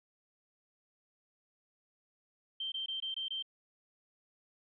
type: tone bursts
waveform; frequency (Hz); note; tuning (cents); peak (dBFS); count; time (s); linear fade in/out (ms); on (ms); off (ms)
sine; 3136; G7; 0; -35; 6; 2.6-3.425; 5; 120; 21
effects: none